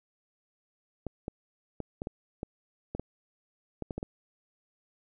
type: clicks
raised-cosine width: 2 ms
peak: -21 dBFS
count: 12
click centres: 1.067 / 1.281 / 1.803 / 2.019 / 2.071 / 2.431 / 2.95 / 2.996 / 3.823 / 3.908 / 3.98 / 4.029 s
effects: none